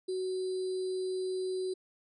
sine tone with sample-and-hold, 372.8 Hz, F#4, 13 cents sharp, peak -31 dBFS, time 0.08-1.74 s, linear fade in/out 10 ms, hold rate 4410 Hz, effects resampled to 24000 Hz

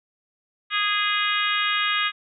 harmonic tone, 413.3 Hz, G#4, 8 cents flat, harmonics 3 / 4 / 5 / 6 / 7 / 8 / 9, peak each -26 / -27 / -28 / -29 / -29 / -30 / -31 dBFS, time 0.7-2.12 s, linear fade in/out 50 ms, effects none

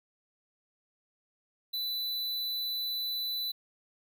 square tone, 3988 Hz, B7, 16 cents sharp, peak -32 dBFS, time 1.73-3.52 s, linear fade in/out 10 ms, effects none

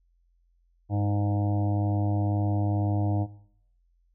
harmonic tone with a mistuned harmonic, 102.1 Hz, G#2, 29 cents flat, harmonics 1 / 2 / 3 / 5 / 6 / 7 / 8 / 9, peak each -24 / -36 / -32 / -43 / -40 / -38 / -44 / -48 dBFS, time 0.89-3.27 s, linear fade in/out 50 ms, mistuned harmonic 3, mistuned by +19 cents, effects noise-tail reverb RT60 0.7 s tail -19 dB re dry + added 43 Hz sine -63 dBFS peak until 4.14 s

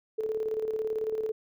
sine tone with tremolo, 437.3 Hz, A4, 11 cents flat, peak -26 dBFS, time 0.18-1.32 s, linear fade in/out 10 ms, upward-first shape square, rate 18 Hz, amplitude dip 50%, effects none

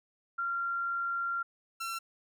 sine / sawtooth tone pair in turn, 1381 / 1353.4 Hz, F6 / E6, -20 / +45 cents, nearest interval unison, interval 35 cents, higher first, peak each -30 / -31 dBFS, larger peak first, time 0.38-1.43 / 1.8-1.99 s, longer first, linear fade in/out 10 ms, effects none

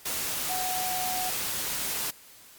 sine tone in noise, 740 Hz, F#5, in tune, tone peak -31 dBFS, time 0.49-1.3 s, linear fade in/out 10 ms, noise white, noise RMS -31 dBFS, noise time 0.05-2.11 s, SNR -3 dB, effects white hiss -52 dBFS RMS until 2.58 s + Opus 48 kbps

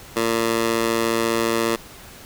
15% pulse tone with high-pass filter, 114.6 Hz, A#2, 29 cents flat, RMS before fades -21 dBFS, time 0.16-1.76 s, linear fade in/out 5 ms, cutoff 360 Hz, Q 0.81, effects pink hiss -42 dBFS RMS until 2.25 s

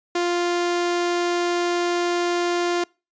sawtooth tone, 349.3 Hz, F4, in tune, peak -16 dBFS, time 0.15-2.84 s, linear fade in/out 5 ms, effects noise-tail reverb RT60 0.3 s tail -26 dB re dry + resampled to 16000 Hz

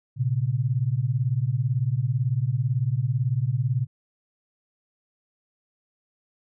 sine beating tone pair, 116.54 / 134.54 Hz, A#2 / C3, 0 / +49 cents, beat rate 18 Hz, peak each -24 dBFS, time 0.16-3.87 s, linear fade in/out 50 ms, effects none

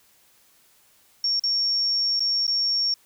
sine tone with dropouts, 5510 Hz, F8, 24 cents flat, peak -20 dBFS, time 1.24-2.94 s, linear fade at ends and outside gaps 2 ms, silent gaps 1.396-1.437 / 2.195-2.204 / 2.468-2.478 s, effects white hiss -59 dBFS RMS until 3.05 s

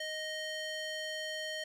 square tone with band-pass filter, 622.3 Hz, D#5, in tune, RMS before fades -39 dBFS, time 0-1.64 s, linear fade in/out 5 ms, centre 3000 Hz, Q 0.93, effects none

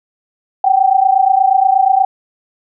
sine tone pair together, 755.6 / 784 Hz, F#5 / G5, +36 / 0 cents, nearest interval minor second, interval 64 cents, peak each -11 dBFS, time 0.64-2.05 s, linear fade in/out 5 ms, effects none

